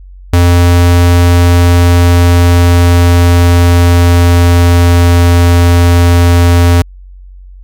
square tone with pitch glide, 87.31 to 86.76 Hz, F2 to F2, 0 to -11 cents, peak -4 dBFS, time 0.33-6.82 s, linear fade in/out 5 ms, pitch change -11 cents, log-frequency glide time 1.28-5.29 s, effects added 46 Hz sine -29 dBFS peak until 7.63 s

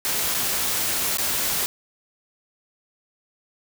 white noise with dropouts, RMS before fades -24 dBFS, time 0.05-1.66 s, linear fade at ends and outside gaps 0 ms, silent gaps 0.343-0.347 / 1.171-1.184 s, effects none

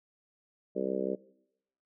harmonic tone, 65.41 Hz, C2, in tune, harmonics 3 / 4 / 5 / 6 / 7 / 8 / 9, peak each -38 / -40 / -38 / -35 / -35 / -39 / -38 dBFS, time 0.75-1.16 s, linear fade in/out 20 ms, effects noise-tail reverb RT60 0.8 s tail -21 dB re dry

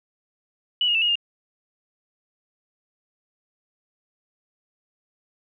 sine tone with pitch steps, 2951 / 2861 / 2662 / 2876 / 2818 Hz, F#7 / F7 / E7 / F#7 / F7, -5 / +41 / +16 / -50 / +15 cents, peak -18 dBFS, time 0.81-1.155 s, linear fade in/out 2 ms, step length 69 ms, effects none

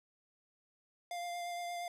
square tone with vibrato, 698.5 Hz, F5, in tune, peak -39 dBFS, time 1.11-1.88 s, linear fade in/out 2 ms, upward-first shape triangle, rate 8.6 Hz, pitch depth 17 cents each way, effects low-pass 12000 Hz 12 dB/octave

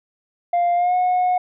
sine tone with pitch glide, 698.5 to 727.3 Hz, F5 to F#5, 0 to -30 cents, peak -13 dBFS, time 0.53-1.38 s, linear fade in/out 5 ms, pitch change +70 cents, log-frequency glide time 0.75-0.95 s, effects tanh soft clip ceiling -14 dBFS

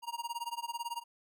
square tone with tremolo, 941 Hz, A#5, 16 cents sharp, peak -34 dBFS, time 0.02-1.04 s, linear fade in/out 50 ms, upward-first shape sine, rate 18 Hz, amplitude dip 95%, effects none

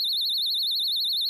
triangle tone with vibrato, 3951 Hz, B7, in tune, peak -22 dBFS, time 0-1.29 s, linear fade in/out 0 ms, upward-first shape sine, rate 12 Hz, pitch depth 190 cents each way, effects none

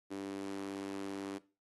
sawtooth tone with high-pass filter, 98 Hz, G2, in tune, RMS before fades -41 dBFS, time 0.1-1.39 s, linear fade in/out 20 ms, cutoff 310 Hz, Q 4.5, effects noise-tail reverb RT60 0.3 s tail -17 dB re dry + AAC 32 kbps

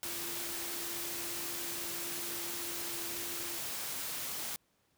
sine tone in noise, 342.8 Hz, F4, 32 cents flat, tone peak -48 dBFS, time 0.05-3.58 s, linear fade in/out 0 ms, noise white, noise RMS -39 dBFS, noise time 0.03-4.56 s, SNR -12 dB, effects pink hiss -74 dBFS RMS until 4.97 s + high-pass 60 Hz 12 dB/octave

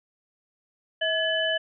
sine tone cluster, 644 / 1702 / 3005 Hz, E5 / G#6 / F#7, -41 / +42 / +26 cents, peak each -27 dBFS, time 1.01-1.58 s, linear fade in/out 10 ms, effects none

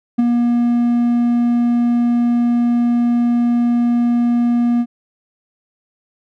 triangle tone with ADSR envelope, 238.8 Hz, A#3, 42 cents sharp, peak -6 dBFS, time 0.18-4.86 s, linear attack 14 ms, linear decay 15 ms, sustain -4 dB, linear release 56 ms, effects none

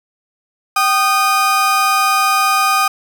35% pulse tone pair together, 774.9 / 1230 Hz, G5 / D#6, -20 / -20 cents, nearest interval minor sixth, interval 800 cents, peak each -16 / -11 dBFS, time 0.76-2.88 s, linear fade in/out 5 ms, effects none

